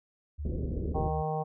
sine tone with vibrato, 73.42 Hz, D2, in tune, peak -33 dBFS, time 0.38-1.23 s, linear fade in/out 20 ms, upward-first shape square, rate 12 Hz, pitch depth 16 cents each way
pink low-pass noise, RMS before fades -34 dBFS, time 0.45-1.09 s, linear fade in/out 5 ms, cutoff 500 Hz, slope 48 dB/octave
harmonic tone, 155.56 Hz, D#3, in tune, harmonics 1 / 3 / 4 / 5 / 6 / 7, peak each -33 / -35 / -39 / -33 / -44 / -44 dBFS, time 0.94-1.44 s, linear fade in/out 20 ms
effects none

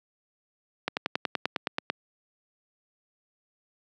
slowing click train, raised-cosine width 0.3 ms, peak -10 dBFS, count 11, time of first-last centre 0.88-1.9 s, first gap 89 ms, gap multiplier 1.03, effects high-pass 200 Hz 12 dB/octave

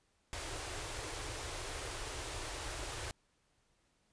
pink band-stop noise, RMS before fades -42 dBFS, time 0.33-3.11 s, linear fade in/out 0 ms, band 130 to 300 Hz, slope 48 dB/octave, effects pink hiss -75 dBFS RMS until 4.12 s + resampled to 22050 Hz

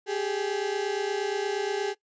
35% pulse tone pair together, 392 / 420.5 Hz, G4 / G#4, 0 / +22 cents, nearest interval minor second, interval 122 cents, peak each -28 dBFS, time 0.06-1.95 s, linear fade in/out 50 ms, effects noise-tail reverb RT60 0.1 s tail -19 dB re dry + resampled to 16000 Hz

